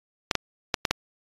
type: clicks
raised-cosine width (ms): 0.2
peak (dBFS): -4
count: 5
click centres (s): 0.312 / 0.353 / 0.742 / 0.852 / 0.91
effects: AAC 32 kbps